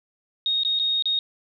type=tone with dropouts; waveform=sine; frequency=3729 Hz; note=A#7; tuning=in tune; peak=-20 dBFS; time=0.46-1.19 s; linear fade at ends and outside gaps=1 ms; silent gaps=0.634-0.649 / 0.79-0.797 / 1.024-1.056 s; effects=none